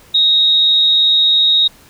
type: tone with amplitude modulation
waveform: sine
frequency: 3757 Hz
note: A#7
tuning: 13 cents sharp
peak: -7 dBFS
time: 0.14-1.68 s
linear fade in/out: 10 ms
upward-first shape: sine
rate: 227 Hz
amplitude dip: 30%
effects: pink hiss -45 dBFS RMS until 1.89 s